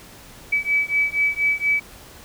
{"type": "beating tone pair", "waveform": "sine", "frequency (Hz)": [2290, 2294.2], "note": ["D7", "D7"], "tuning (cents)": [-44, -41], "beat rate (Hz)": 4.2, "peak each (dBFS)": -21, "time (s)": [0.52, 1.8], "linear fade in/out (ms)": 10, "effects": ["pink hiss -44 dBFS RMS until 2.24 s"]}